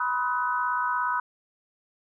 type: tone cluster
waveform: sine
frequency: 982 / 1039 / 1265 / 1496 Hz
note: B5 / C6 / D#6 / F#6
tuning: -10 / -12 / +28 / +19 cents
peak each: -27 / -36 / -29 / -30 dBFS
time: 0-1.2 s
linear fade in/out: 5 ms
effects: none